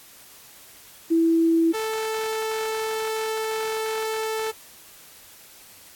sine / sawtooth tone pair in turn, 329.6 / 440 Hz, E4 / A4, 0 / 0 cents, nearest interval perfect fourth, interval 500 cents, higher second, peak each -16 / -21 dBFS, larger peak first, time 1.1-1.73 / 1.73-4.52 s, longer second, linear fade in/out 20 ms, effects white hiss -48 dBFS RMS until 5.95 s + AAC 64 kbps

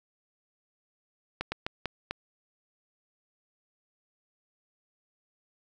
slowing click train, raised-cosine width 0.3 ms, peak -15 dBFS, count 5, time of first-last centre 1.41-2.11 s, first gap 110 ms, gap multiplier 1.32, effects none

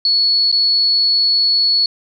sine tone with dropouts, 4395 Hz, C#8, 16 cents flat, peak -11 dBFS, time 0.05-1.86 s, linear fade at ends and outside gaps 2 ms, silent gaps 0.516-0.525 s, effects none

